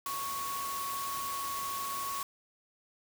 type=tone in noise; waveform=sine; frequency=1108.7 Hz; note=C#6; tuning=in tune; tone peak=-35 dBFS; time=0.06-2.23 s; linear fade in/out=2 ms; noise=white; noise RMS=-40 dBFS; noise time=0.06-2.23 s; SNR=+2 dB; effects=none